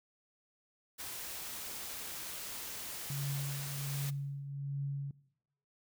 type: noise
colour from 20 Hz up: white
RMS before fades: -43 dBFS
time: 0.98-4.11 s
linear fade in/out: 20 ms
type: tone with tremolo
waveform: sine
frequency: 140 Hz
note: C#3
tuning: 18 cents sharp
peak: -33 dBFS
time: 3.1-5.11 s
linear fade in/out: 2 ms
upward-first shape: triangle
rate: 1.3 Hz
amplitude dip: 60%
effects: noise-tail reverb RT60 0.8 s tail -20 dB re dry